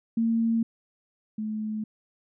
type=tone pair in turn; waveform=sine; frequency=228.1 / 215.5 Hz; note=A#3 / A3; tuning=-37 / -36 cents; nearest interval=minor second; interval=99 cents; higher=first; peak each=-21 / -28 dBFS; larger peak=first; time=0.17-0.63 / 1.38-1.84 s; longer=neither; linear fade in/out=5 ms; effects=none